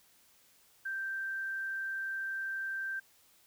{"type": "tone", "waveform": "sine", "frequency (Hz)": 1568, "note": "G6", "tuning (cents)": 0, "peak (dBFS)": -34, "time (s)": [0.85, 3], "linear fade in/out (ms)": 10, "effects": ["white hiss -65 dBFS RMS until 3.46 s"]}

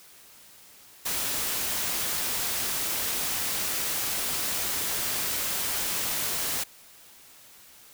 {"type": "noise", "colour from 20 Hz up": "white", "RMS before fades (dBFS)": -29, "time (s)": [1.05, 6.64], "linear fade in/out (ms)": 10, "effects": ["white hiss -52 dBFS RMS until 7.93 s"]}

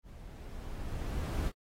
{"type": "noise with level ramp", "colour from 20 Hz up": "brown", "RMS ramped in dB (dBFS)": [-50, -30], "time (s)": [0.03, 1.52], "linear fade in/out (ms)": 50, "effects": ["AAC 48 kbps"]}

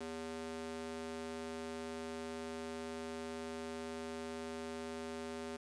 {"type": "tone with high-pass filter", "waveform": "square", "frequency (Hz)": 81, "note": "E2", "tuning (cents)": -30, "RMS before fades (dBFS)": -44, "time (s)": [0, 5.57], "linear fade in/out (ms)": 10, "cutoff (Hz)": 320, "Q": 1.9, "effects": ["resampled to 22050 Hz", "10-bit"]}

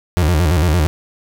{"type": "tone with vibrato", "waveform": "35% pulse", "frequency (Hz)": 82.1, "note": "E2", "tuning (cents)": -6, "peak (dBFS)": -10, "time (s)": [0.17, 0.87], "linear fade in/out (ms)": 0, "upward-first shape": "square", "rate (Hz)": 8.8, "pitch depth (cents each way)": 140, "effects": []}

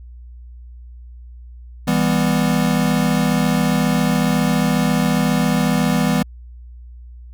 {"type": "chord", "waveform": "square", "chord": "E minor", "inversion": "none", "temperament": "equal with one note detuned", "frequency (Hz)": [164.81, 199.31, 246.9], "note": ["E3", "G3", "B3"], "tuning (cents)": [0, 29, 0], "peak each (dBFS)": -20, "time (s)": [1.87, 6.23], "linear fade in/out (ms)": 10, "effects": ["added 60 Hz sine -35 dBFS peak until 7.33 s"]}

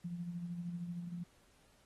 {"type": "tone with tremolo", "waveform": "sine", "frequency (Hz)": 173.4, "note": "F3", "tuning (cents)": -12, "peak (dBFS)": -37, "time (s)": [0.04, 1.24], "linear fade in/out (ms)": 10, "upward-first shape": "sine", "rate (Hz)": 13, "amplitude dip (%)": 50, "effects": ["pink hiss -69 dBFS RMS until 1.85 s", "AAC 32 kbps"]}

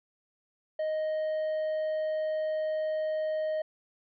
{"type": "tone", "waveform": "triangle", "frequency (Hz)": 623, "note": "D#5", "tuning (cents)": 2, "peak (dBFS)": -26, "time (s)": [0.79, 3.62], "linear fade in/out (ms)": 5, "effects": ["resampled to 11025 Hz"]}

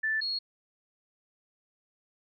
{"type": "tone pair in turn", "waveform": "sine", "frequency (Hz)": [1760, 4311], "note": ["A6", "C#8"], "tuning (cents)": [0, -49], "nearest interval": "octave + major third", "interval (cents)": 1551, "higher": "second", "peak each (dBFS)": [-26, -29], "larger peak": "first", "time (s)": [[0.03, 0.21], [0.21, 0.39]], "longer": "neither", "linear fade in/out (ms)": 10, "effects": []}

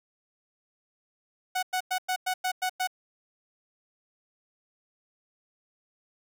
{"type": "tone bursts", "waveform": "sawtooth", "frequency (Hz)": 740, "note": "F#5", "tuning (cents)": 0, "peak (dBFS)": -22, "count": 8, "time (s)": [1.55, 2.874], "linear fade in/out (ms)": 10, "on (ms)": 78, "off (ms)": 100, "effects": []}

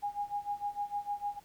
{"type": "tone with tremolo", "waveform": "sine", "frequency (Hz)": 819, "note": "G#5", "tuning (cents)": -24, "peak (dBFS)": -30, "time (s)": [0.02, 1.4], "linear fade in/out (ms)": 20, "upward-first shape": "sine", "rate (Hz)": 6.6, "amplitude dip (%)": 90, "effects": ["pink hiss -62 dBFS RMS until 1.44 s"]}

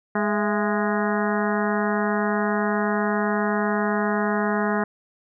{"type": "harmonic tone with a mistuned harmonic", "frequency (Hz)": 207.7, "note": "G#3", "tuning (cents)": 0, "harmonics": [1, 2, 3, 4, 5, 6, 7, 8, 9], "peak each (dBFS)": [-24, -27, -29, -30, -31, -32, -32, -33, -34], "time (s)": [0.15, 4.84], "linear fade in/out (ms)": 5, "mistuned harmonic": 3, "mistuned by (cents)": 93, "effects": []}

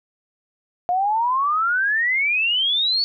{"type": "exponential sweep", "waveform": "sine", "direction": "up", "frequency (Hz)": [702, 4512], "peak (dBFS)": -17, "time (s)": [0.89, 3.04], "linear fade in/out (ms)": 0, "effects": []}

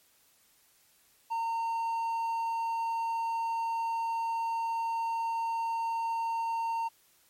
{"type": "tone", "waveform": "triangle", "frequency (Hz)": 915, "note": "A#5", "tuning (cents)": -32, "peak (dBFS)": -27, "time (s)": [1.3, 6.89], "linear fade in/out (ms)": 20, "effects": ["white hiss -65 dBFS RMS until 7.29 s", "MP3 64 kbps"]}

